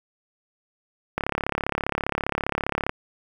click train, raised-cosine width 0.5 ms, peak -8 dBFS, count 61, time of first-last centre 1.18-2.894 s, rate 35 Hz, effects 7-bit

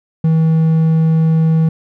triangle tone, 160.8 Hz, E3, 43 cents flat, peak -7 dBFS, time 0.24-1.69 s, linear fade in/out 5 ms, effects none

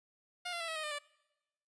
10% pulse tone with pitch steps, 711 / 688 / 665.7 / 644.1 / 623.3 / 603.1 / 583.5 Hz, F5 / F5 / E5 / E5 / D#5 / D5 / D5, +31 / -26 / +17 / -40 / +3 / +46 / -11 cents, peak -29 dBFS, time 0.45-0.989 s, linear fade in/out 10 ms, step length 77 ms, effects noise-tail reverb RT60 1.0 s tail -24 dB re dry + resampled to 22050 Hz

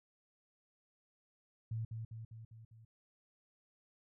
sine tone with echo, 112.4 Hz, A2, 37 cents sharp, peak -36 dBFS, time 1.71-1.85 s, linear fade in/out 5 ms, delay 200 ms, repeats 5, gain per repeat -4 dB, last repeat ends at 2.85 s, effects none

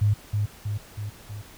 sine tone with echo, 103.83 Hz, G#2, in tune, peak -17 dBFS, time 0.01-0.14 s, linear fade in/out 10 ms, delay 320 ms, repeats 4, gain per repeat -4 dB, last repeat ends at 1.42 s, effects pink hiss -48 dBFS RMS until 1.57 s

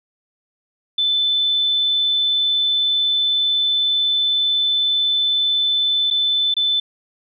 sine tone with dropouts, 3518 Hz, A7, 1 cent flat, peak -15 dBFS, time 0.98-6.8 s, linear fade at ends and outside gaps 5 ms, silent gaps 6.103-6.109 / 6.541-6.566 s, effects none

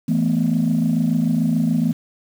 sine chord, E suspended fourth, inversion none, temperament equal, 164.81 / 220 / 246.9 Hz, E3 / A3 / B3, 0 / 0 / 0 cents, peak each -19 dBFS, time 0.08-1.93 s, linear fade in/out 10 ms, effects tanh soft clip ceiling -10 dBFS + 7-bit

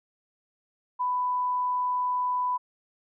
sine tone, 995 Hz, B5, 13 cents sharp, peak -24 dBFS, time 0.99-2.58 s, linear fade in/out 20 ms, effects none

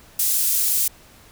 pink high-pass noise, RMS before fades -20 dBFS, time 0.19-0.88 s, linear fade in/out 5 ms, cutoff 9300 Hz, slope 12 dB/octave, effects pink hiss -49 dBFS RMS until 1.31 s

